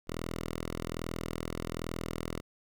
5% pulse tone, 41.2 Hz, E1, in tune, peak -24 dBFS, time 0.07-2.41 s, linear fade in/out 20 ms, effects none

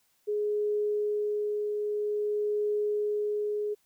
sine tone with tremolo, 418 Hz, G#4, 11 cents sharp, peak -25 dBFS, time 0.27-3.75 s, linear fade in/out 20 ms, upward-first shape triangle, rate 0.51 Hz, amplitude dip 30%, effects white hiss -70 dBFS RMS until 3.85 s

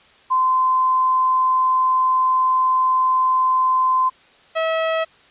sine / sawtooth tone pair in turn, 1032 / 646.6 Hz, C6 / E5, -24 / -34 cents, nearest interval minor sixth, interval 810 cents, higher first, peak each -14 / -14 dBFS, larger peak neither, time 0.3-4.1 / 4.55-5.05 s, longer first, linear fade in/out 20 ms, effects white hiss -51 dBFS RMS until 5.3 s + resampled to 8000 Hz

